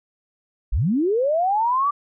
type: linear sweep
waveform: sine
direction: up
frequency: 32.16 to 1178 Hz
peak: -17 dBFS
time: 0.72-1.91 s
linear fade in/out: 10 ms
effects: none